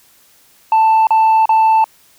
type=tone bursts; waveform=sine; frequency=884 Hz; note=A5; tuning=8 cents sharp; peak=-5 dBFS; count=3; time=0.72-1.842 s; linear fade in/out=2 ms; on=350 ms; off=36 ms; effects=tanh soft clip ceiling -7 dBFS + white hiss -50 dBFS RMS until 2.18 s